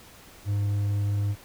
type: tone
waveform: triangle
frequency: 101.8 Hz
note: G#2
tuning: 34 cents flat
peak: -21 dBFS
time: 0.45-1.36 s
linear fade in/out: 50 ms
effects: pink hiss -50 dBFS RMS until 1.44 s